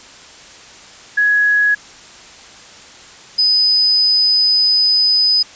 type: tone pair in turn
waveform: sine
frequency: 1674 / 5005 Hz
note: G#6 / D#8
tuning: +13 / +9 cents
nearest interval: octave + perfect fifth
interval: 1896 cents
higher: second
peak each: -10 dBFS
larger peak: neither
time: 1.17-1.75 / 3.38-5.43 s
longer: second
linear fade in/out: 10 ms
effects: white hiss -39 dBFS RMS until 5.55 s + resampled to 16000 Hz